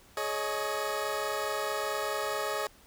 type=chord; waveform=20% pulse; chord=Ab suspended fourth; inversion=none; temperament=equal with one note detuned; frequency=423.1 / 554.4 / 622.3 Hz; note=Ab4 / Db5 / Eb5; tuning=+32 / 0 / 0 cents; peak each=-30 dBFS; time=0.17-2.67 s; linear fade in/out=2 ms; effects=pink hiss -58 dBFS RMS until 2.86 s